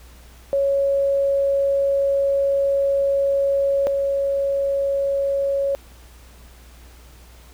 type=tone pair in turn; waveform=sine; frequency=554.4 / 554.4 Hz; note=C#5 / C#5; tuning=0 / 0 cents; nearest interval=unison; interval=0 cents; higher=neither; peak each=-16 / -18 dBFS; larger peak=first; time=0.53-3.87 / 3.87-5.75 s; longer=first; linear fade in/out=0 ms; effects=added 60 Hz sine -44 dBFS peak until 7.53 s + pink hiss -50 dBFS RMS until 7.53 s